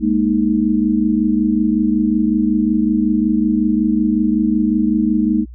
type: chord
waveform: sine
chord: Ab suspended second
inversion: none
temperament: equal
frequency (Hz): 207.7 / 233.1 / 311.1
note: Ab3 / Bb3 / Eb4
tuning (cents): 0 / 0 / 0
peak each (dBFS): -17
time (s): 0-5.46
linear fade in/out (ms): 50
effects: added 60 Hz sine -32 dBFS peak until 5.54 s